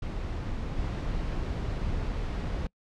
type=noise with level steps; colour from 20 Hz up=brown; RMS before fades=-33 / -31 dBFS; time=0.02-2.67 s; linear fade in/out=5 ms; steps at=0.76 s; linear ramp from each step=20 ms; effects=noise-tail reverb RT60 0.1 s tail -26 dB re dry + low-pass 5000 Hz 12 dB/octave